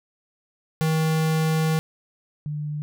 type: tone pair in turn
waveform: square / sine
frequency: 158.7 / 149.23 Hz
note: D#3 / D3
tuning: +35 / +28 cents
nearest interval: minor second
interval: 107 cents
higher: first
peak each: -20 / -26 dBFS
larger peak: first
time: 0.81-1.79 / 2.46-2.82 s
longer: first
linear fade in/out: 0 ms
effects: none